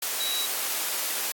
sine tone in noise, 3888 Hz, B7, 28 cents flat, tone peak -28 dBFS, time 0.2-0.46 s, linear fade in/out 5 ms, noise white, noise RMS -29 dBFS, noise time 0.02-1.32 s, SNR -2 dB, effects high-pass 400 Hz 12 dB/octave + AAC 64 kbps

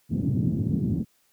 pink band-pass noise, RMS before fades -25 dBFS, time 0.09-1.05 s, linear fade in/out 50 ms, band 110 to 250 Hz, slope 24 dB/octave, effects white hiss -66 dBFS RMS until 1.32 s

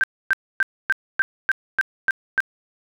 sine tone bursts, 1568 Hz, G6, in tune, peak -14 dBFS, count 9, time 0.01-2.404 s, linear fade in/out 0 ms, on 26 ms, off 270 ms, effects none

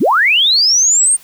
sine linear sweep, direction up, 130.81 to 8870 Hz, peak -8 dBFS, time 0-1.17 s, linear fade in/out 20 ms, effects white hiss -43 dBFS RMS until 1.23 s

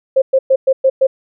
sine tone bursts, 531 Hz, C5, 25 cents sharp, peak -7 dBFS, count 6, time 0.16-1.07 s, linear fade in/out 10 ms, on 60 ms, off 110 ms, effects none

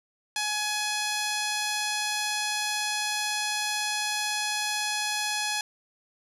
10% pulse tone with low-pass filter, 842 Hz, G#5, 24 cents sharp, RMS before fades -29 dBFS, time 0.36-5.61 s, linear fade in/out 2 ms, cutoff 8700 Hz, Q 8, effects none

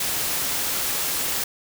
white noise, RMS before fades -25 dBFS, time 0-1.44 s, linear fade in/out 5 ms, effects none

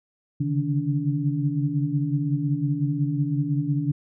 sine tone cluster, 138.4 / 144.1 / 154.4 / 288.2 Hz, C#3 / D3 / D#3 / D4, -2 / -33 / -13 / -33 cents, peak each -27 dBFS, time 0.4-3.92 s, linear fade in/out 10 ms, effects none

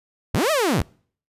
sawtooth linear two-way sweep, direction up then down, 51.9 to 659.3 to 51.9 Hz, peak -14 dBFS, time 0.34-0.82 s, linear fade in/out 5 ms, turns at 0.51 s, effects noise-tail reverb RT60 0.5 s tail -25 dB re dry + resampled to 32000 Hz

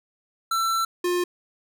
square tone pair in turn, 1340 / 354.9 Hz, E6 / F4, +28 / +28 cents, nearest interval octave + major seventh, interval 2300 cents, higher first, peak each -22 dBFS, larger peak neither, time 0.51-0.85 / 1.04-1.24 s, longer first, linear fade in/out 5 ms, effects none

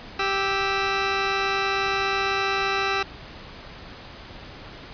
10% pulse tone pair together, 391.7 / 1315 Hz, G4 / E6, -1 / -5 cents, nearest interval octave + major sixth, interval 2096 cents, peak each -15 / -17 dBFS, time 0.19-3.03 s, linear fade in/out 5 ms, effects pink hiss -41 dBFS RMS until 4.93 s + resampled to 11025 Hz

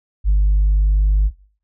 sine tone, 50.3 Hz, G1, 45 cents sharp, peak -9 dBFS, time 0.24-1.31 s, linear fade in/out 50 ms, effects noise-tail reverb RT60 0.5 s tail -23 dB re dry + tanh soft clip ceiling -9 dBFS

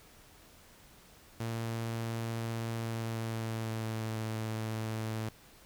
sawtooth tone with pitch glide, 114.5 to 110.54 Hz, A#2 to A2, -31 to +8 cents, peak -30 dBFS, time 1.4-5.29 s, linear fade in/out 5 ms, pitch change -61 cents, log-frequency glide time 2.72-4.16 s, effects pink hiss -58 dBFS RMS until 5.65 s

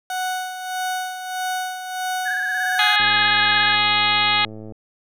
30% pulse tone with tremolo, 740 Hz, F#5, in tune, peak -19 dBFS, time 0.1-2.96 s, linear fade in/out 2 ms, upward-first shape sine, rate 1.6 Hz, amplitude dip 60%
sine tone with vibrato, 1661.2 Hz, G#6, in tune, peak -21 dBFS, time 2.25-3.76 s, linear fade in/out 20 ms, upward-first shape square, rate 17 Hz, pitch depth 42 cents each way
harmonic tone, 416.8 Hz, G#4, 6 cents sharp, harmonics 2 / 3 / 4 / 5 / 6 / 7 / 8 / 9 / 10, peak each -23 / -24 / -27 / -23 / -25 / -27 / -23 / -25 / -28 dBFS, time 2.79-4.45 s, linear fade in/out 2 ms
click train, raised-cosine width 2 ms, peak -24 dBFS, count 187, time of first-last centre 3-4.722 s, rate 108 Hz
effects none

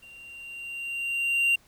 triangle tone with level ramp, 2769 Hz, F7, 15 cents flat, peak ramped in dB -45 to -17 dBFS, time 0.02-1.56 s, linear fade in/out 10 ms, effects pink hiss -60 dBFS RMS until 1.67 s

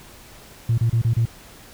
sine tone bursts, 115.4 Hz, A#2, 17 cents flat, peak -14 dBFS, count 5, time 0.69-1.255 s, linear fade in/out 5 ms, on 89 ms, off 30 ms, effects tanh soft clip ceiling -12 dBFS + pink hiss -45 dBFS RMS until 1.73 s

